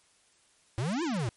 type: exponential two-way sweep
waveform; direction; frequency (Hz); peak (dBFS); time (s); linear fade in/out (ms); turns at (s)
square; up then down; 105.5 to 360.7 to 105.5; -29; 0.78-1.29; 0; 1.03
effects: white hiss -65 dBFS RMS until 1.36 s + MP3 48 kbps